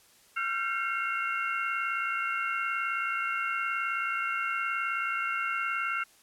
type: tone cluster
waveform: sine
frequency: 1364 / 1423 / 1559 / 2160 / 2753 Hz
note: F6 / F6 / G6 / C#7 / F7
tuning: -41 / +32 / -10 / -45 / -25 cents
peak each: -31 / -39 / -38 / -35 / -36 dBFS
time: 0.36-6.04 s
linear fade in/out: 10 ms
effects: white hiss -60 dBFS RMS until 6.22 s + low-pass 12000 Hz 12 dB/octave